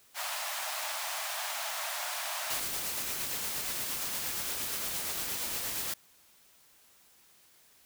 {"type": "high-pass noise", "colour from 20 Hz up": "pink", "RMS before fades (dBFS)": -36, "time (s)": [0.14, 2.62], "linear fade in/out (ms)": 50, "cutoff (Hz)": 600, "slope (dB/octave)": 96}
{"type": "noise with tremolo", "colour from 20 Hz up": "white", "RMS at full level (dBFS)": -34, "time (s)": [2.5, 5.94], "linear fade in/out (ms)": 5, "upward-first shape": "sine", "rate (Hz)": 8.6, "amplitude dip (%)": 25}
{"effects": ["white hiss -62 dBFS RMS until 7.85 s"]}